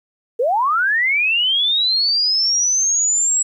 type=linear sweep; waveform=sine; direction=up; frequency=440 to 7770 Hz; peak=-14 dBFS; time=0.39-3.43 s; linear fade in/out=10 ms; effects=9-bit